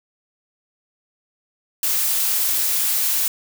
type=noise; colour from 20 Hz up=blue; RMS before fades=-20 dBFS; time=1.83-3.28 s; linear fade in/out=2 ms; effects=none